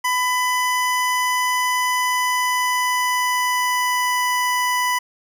25% pulse tone with pitch glide, 999 to 992.7 Hz, B5 to B5, +20 to +9 cents, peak -14 dBFS, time 0.04-4.99 s, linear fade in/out 10 ms, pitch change -11 cents, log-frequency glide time 1.93-4.26 s, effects none

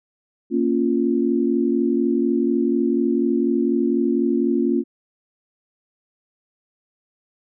sine chord, Bb minor, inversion none, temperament equal, 233.1 / 277.2 / 349.2 Hz, Bb3 / Db4 / F4, 0 / 0 / 0 cents, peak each -21 dBFS, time 0.5-4.84 s, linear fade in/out 50 ms, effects none

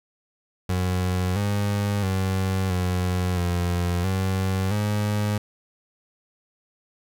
30% pulse tone with pitch steps, 91.4 / 101.9 / 95 / 90.8 / 87.9 / 95 / 104.4 Hz, F#2 / G#2 / F#2 / F#2 / F2 / F#2 / G#2, -21 / -32 / +46 / -32 / +12 / +46 / +10 cents, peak -19 dBFS, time 0.69-5.38 s, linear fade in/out 5 ms, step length 670 ms, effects 10-bit

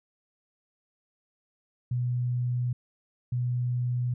sine tone pair in turn, 123.2 / 123.2 Hz, B2 / B2, -4 / -4 cents, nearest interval unison, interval 0 cents, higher neither, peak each -25 dBFS, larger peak neither, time 1.91-2.73 / 3.32-4.14 s, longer neither, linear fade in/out 5 ms, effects none

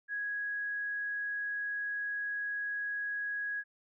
sine tone, 1661.2 Hz, G#6, in tune, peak -33 dBFS, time 0.08-3.64 s, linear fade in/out 50 ms, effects none

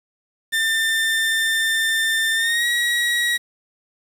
30% pulse tone with pitch glide, 1793 to 1910.6 Hz, A6 to A#6, +32 to +42 cents, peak -15 dBFS, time 0.52-3.38 s, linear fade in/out 20 ms, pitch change +110 cents, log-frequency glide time 2.36-2.66 s, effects resampled to 32000 Hz + 7-bit

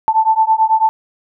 sine beating tone pair, 878 / 887.1 Hz, A5 / A5, -4 / +14 cents, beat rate 9.1 Hz, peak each -13 dBFS, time 0.08-0.89 s, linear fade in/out 0 ms, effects none

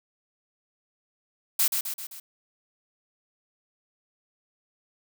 blue noise with echo, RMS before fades -22 dBFS, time 1.59-1.68 s, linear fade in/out 5 ms, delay 130 ms, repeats 4, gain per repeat -5 dB, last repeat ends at 2.2 s, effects none

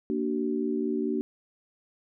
sine chord, Bb augmented, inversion none, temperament equal with one note detuned, 233.1 / 293.7 / 378.4 Hz, Bb3 / D4 / F#4, 0 / 0 / +39 cents, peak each -30 dBFS, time 0.1-1.21 s, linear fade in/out 0 ms, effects none

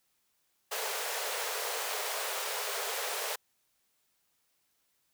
pink high-pass noise, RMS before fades -35 dBFS, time 0.71-3.36 s, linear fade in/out 10 ms, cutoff 410 Hz, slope 96 dB/octave, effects white hiss -75 dBFS RMS until 5.13 s

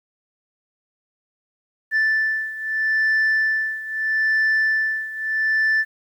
sine beating tone pair, 1760 / 1760.78 Hz, A6 / A6, 0 / +1 cents, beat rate 0.78 Hz, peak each -18 / -21 dBFS, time 1.91-5.85 s, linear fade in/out 50 ms, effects tanh soft clip ceiling -14 dBFS + 9-bit

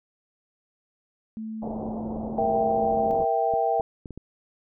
sine tone, 220 Hz, A3, in tune, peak -31 dBFS, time 1.37-3.11 s, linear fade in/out 0 ms
white low-pass noise, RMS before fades -35 dBFS, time 1.62-3.25 s, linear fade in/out 5 ms, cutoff 830 Hz, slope 48 dB/octave
clicks, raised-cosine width 3 ms, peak -25 dBFS, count 8, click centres 2.165 / 3.132 / 3.202 / 3.538 / 3.798 / 4.058 / 4.107 / 4.176 s
sine chord, E diminished, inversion second, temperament equal, 466.2 / 659.3 / 784 Hz, Bb4 / E5 / G5, 0 / 0 / 0 cents, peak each -27 / -25 / -24 dBFS, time 2.38-3.81 s, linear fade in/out 2 ms
effects none

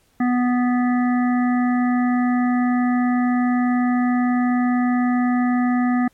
harmonic tone, 246.9 Hz, B3, in tune, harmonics 1 / 3 / 5 / 7 / 8, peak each -16 / -26 / -30 / -33 / -34 dBFS, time 0.2-6.08 s, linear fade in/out 5 ms, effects pink hiss -61 dBFS RMS until 6.13 s + MP3 64 kbps

